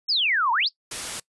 sine exponential two-way sweep, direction down then up, 5500 to 880 to 5500 Hz, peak -19 dBFS, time 0.08-0.69 s, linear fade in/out 20 ms, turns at 0.52 s
white noise, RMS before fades -31 dBFS, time 0.91-1.2 s, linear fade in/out 5 ms
effects noise-tail reverb RT60 0.1 s tail -22 dB re dry + resampled to 24000 Hz

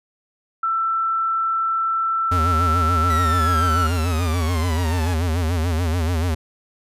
sine tone, 1334 Hz, E6, 20 cents sharp, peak -18 dBFS, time 0.63-3.87 s, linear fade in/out 5 ms
square tone with vibrato, 83.9 Hz, E2, 31 cents sharp, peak -19 dBFS, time 2.31-6.35 s, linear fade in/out 10 ms, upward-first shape sine, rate 6.9 Hz, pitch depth 130 cents each way
sawtooth exponential sweep, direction down, 1975.5 to 830.6 Hz, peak -27 dBFS, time 3.1-5.14 s, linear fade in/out 2 ms
effects resampled to 32000 Hz

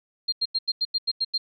sine tone bursts, 4200 Hz, C8, 6 cents sharp, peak -21 dBFS, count 9, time 0.28-1.38 s, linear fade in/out 10 ms, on 44 ms, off 88 ms, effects none

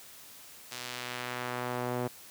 sawtooth tone with band-pass filter sweep, 123.47 Hz, B2, in tune, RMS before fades -36 dBFS, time 0.71-2.08 s, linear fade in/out 10 ms, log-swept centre 5300 to 510 Hz, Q 0.77, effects white hiss -51 dBFS RMS until 2.3 s + high-pass 60 Hz 12 dB/octave

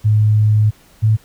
sine tone pair in turn, 106.8 / 109.11 Hz, G#2 / A2, +49 / -14 cents, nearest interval unison, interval 37 cents, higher second, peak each -9 dBFS, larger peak neither, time 0.04-0.71 / 1.02-1.17 s, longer first, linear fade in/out 20 ms, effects pink hiss -49 dBFS RMS until 1.24 s

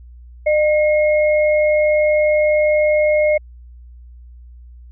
sine tone pair together, 605.4 / 2156 Hz, D#5 / C#7, -48 / -49 cents, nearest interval octave + minor seventh, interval 2199 cents, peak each -12 / -22 dBFS, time 0.46-3.38 s, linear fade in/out 10 ms, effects added 60 Hz sine -37 dBFS peak until 4.91 s

